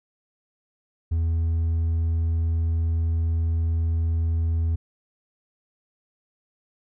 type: tone with hard clipping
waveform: sine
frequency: 82.4 Hz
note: E2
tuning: in tune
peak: -21 dBFS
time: 1.11-4.76 s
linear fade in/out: 10 ms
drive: 2 dB
effects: none